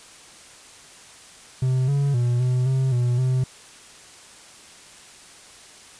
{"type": "tone with pitch steps", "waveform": "triangle", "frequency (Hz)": [129.2, 141, 121.3, 126.1, 132, 122.2, 128.8], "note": ["C3", "C#3", "B2", "B2", "C3", "B2", "C3"], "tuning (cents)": [-21, 30, -31, 36, 16, -18, -27], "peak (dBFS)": -16, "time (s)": [1.62, 3.44], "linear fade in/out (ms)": 5, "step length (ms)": 260, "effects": ["white hiss -46 dBFS RMS until 5.99 s", "resampled to 22050 Hz"]}